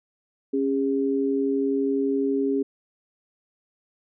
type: tone pair together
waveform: sine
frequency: 274.5 / 406.4 Hz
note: C#4 / G#4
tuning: -17 / -38 cents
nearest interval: perfect fifth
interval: 679 cents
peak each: -23 / -24 dBFS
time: 0.53-2.63 s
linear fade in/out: 10 ms
effects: none